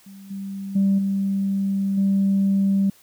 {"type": "tone with level steps", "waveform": "sine", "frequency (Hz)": 196, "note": "G3", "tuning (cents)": 0, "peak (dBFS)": [-39, -28, -14, -19, -15], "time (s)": [0.06, 2.9], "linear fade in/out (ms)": 5, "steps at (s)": [0.3, 0.75, 0.98, 1.97], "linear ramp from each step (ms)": 10, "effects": ["tanh soft clip ceiling -12 dBFS", "white hiss -54 dBFS RMS until 3.02 s"]}